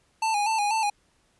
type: tone with vibrato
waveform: square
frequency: 855 Hz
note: A5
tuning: 50 cents flat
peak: -23 dBFS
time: 0.22-0.9 s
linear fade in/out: 5 ms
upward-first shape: square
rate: 4.1 Hz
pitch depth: 65 cents each way
effects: pink hiss -66 dBFS RMS until 1.39 s + resampled to 24000 Hz